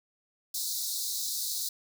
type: high-pass noise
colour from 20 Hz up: pink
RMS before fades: -33 dBFS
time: 0.54-1.69 s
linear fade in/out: 5 ms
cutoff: 3800 Hz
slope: 96 dB/octave
effects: none